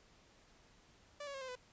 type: tone with pitch steps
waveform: sawtooth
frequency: 582 / 560.6 / 539.9 / 520 / 500.8 Hz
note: D5 / C#5 / C#5 / C5 / B4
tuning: -16 / +19 / -46 / -11 / +24 cents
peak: -40 dBFS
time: 1.2-1.555 s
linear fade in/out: 5 ms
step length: 71 ms
effects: pink hiss -66 dBFS RMS until 1.72 s + resampled to 16000 Hz